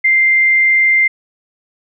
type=tone; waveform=sine; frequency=2093 Hz; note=C7; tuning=in tune; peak=-8 dBFS; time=0.04-1.08 s; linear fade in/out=10 ms; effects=none